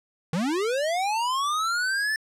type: linear sweep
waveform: square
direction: up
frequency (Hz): 150.1 to 1776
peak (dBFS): -24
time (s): 0.33-2.16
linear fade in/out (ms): 2
effects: low-pass 9000 Hz 12 dB/octave